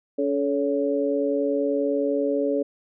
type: tone cluster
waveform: sine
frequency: 282.6 / 432.2 / 562 Hz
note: C#4 / A4 / C#5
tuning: +34 / -31 / +24 cents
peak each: -25 dBFS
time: 0.18-2.63 s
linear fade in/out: 10 ms
effects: none